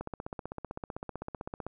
click train, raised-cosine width 1 ms, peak -23 dBFS, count 27, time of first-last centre 0.01-1.666 s, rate 15.7 Hz, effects none

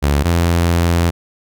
sawtooth tone pair in turn, 71.7 / 85.27 Hz, D2 / F2, -41 / -41 cents, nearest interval minor third, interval 300 cents, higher second, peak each -8 dBFS, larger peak neither, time 0.02-0.24 / 0.24-1.11 s, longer second, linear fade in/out 20 ms, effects none

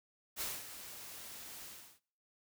white noise with ADSR envelope, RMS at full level -38 dBFS, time 0.36-2 s, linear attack 47 ms, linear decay 220 ms, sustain -11 dB, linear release 350 ms, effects noise-tail reverb RT60 0.6 s tail -24 dB re dry

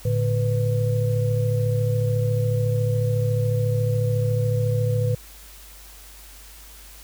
sine tone cluster, 112.2 / 146.2 / 496 Hz, A2 / D3 / B4, +34 / -7 / +7 cents, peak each -20 / -27 / -26 dBFS, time 0.05-5.15 s, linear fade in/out 5 ms, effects added 50 Hz sine -45 dBFS peak until 7.03 s + white hiss -46 dBFS RMS until 7.03 s

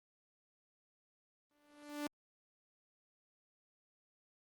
sawtooth tone with exponential growth, 293.7 Hz, D4, in tune, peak -32 dBFS, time 1.51-2.07 s, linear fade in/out 1 ms, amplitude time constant 120 ms, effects Opus 24 kbps

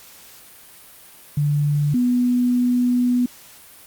sine tone pair in turn, 146.4 / 246.2 Hz, D3 / B3, -5 / -5 cents, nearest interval major sixth, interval 900 cents, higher second, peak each -16 / -15 dBFS, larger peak second, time 1.37-1.94 / 1.94-3.26 s, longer second, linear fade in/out 5 ms, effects white hiss -45 dBFS RMS until 3.86 s + Opus 48 kbps

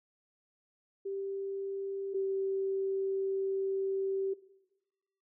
sine tone pair in turn, 392 / 387.5 Hz, G4 / G4, 0 / -20 cents, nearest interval unison, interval 20 cents, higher first, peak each -34 / -29 dBFS, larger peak second, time 1.05-2.14 / 2.14-4.34 s, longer second, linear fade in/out 10 ms, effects noise-tail reverb RT60 1.0 s tail -17 dB re dry

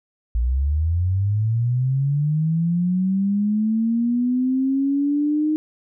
sine linear sweep, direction up, 56 to 310.1 Hz, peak -17 dBFS, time 0.35-5.56 s, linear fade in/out 0 ms, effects none

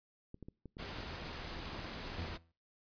clicks, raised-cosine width 3 ms, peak -35 dBFS, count 7, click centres 0.344 / 0.427 / 0.485 / 0.657 / 0.769 / 0.826 / 0.986 s
pink noise, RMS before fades -44 dBFS, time 0.78-2.38 s, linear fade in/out 20 ms
40% pulse tone with exponential decay, 83.2 Hz, E2, 17 cents sharp, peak -36 dBFS, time 2.18-2.52 s, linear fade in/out 5 ms, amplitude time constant 73 ms
effects noise-tail reverb RT60 0.4 s tail -26 dB re dry + resampled to 11025 Hz

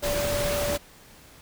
sine tone in noise, 580 Hz, D5, 22 cents flat, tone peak -26 dBFS, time 0.02-0.78 s, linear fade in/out 20 ms, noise pink, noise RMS -29 dBFS, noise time 0.02-0.78 s, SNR 0 dB, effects pink hiss -51 dBFS RMS until 1.41 s

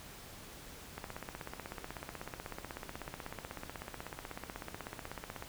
click train, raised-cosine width 0.5 ms, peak -26 dBFS, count 73, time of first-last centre 0.98-5.424 s, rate 16.2 Hz, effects pink hiss -51 dBFS RMS until 5.48 s

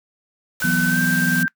white noise, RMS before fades -29 dBFS, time 0.6-1.43 s, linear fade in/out 2 ms
sine tone with pitch glide, 1515 to 1571.1 Hz, F#6 to G6, +40 to +3 cents, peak -19 dBFS, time 0.62-1.48 s, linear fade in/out 0 ms, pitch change +63 cents, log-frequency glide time 0.87-0.99 s
sine chord, E suspended second, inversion none, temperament equal, 164.81 / 185 / 246.9 Hz, E3 / F#3 / B3, 0 / 0 / 0 cents, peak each -23 dBFS, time 0.64-1.46 s, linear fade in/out 5 ms
effects noise-tail reverb RT60 0.1 s tail -21 dB re dry

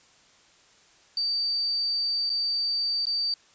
sine tone with dropouts, 4626 Hz, D8, 27 cents flat, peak -24 dBFS, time 1.17-3.34 s, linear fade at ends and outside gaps 2 ms, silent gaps 2.295-2.3 / 3.055-3.068 s, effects white hiss -58 dBFS RMS until 3.54 s + resampled to 16000 Hz

